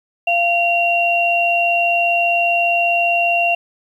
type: tone pair together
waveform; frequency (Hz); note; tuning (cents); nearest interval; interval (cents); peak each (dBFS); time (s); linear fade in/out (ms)
sine; 691.9 / 2755; F5 / F7; -16 / -24; 2 octaves; 2392; -16; 0.27-3.55; 5
effects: 8-bit